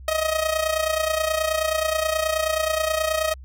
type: tone with amplitude modulation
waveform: sawtooth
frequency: 630 Hz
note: D#5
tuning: 21 cents sharp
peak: -14 dBFS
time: 0.08-3.34 s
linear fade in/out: 2 ms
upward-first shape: sine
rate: 29.4 Hz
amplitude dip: 70%
effects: added 65 Hz sine -38 dBFS peak until 3.44 s